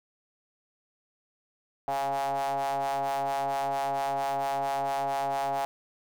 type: ring-modulated tone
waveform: square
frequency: 69.2 Hz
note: C#2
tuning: 2 cents flat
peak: -25 dBFS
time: 1.88-5.65 s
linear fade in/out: 0 ms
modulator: 759 Hz
effects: none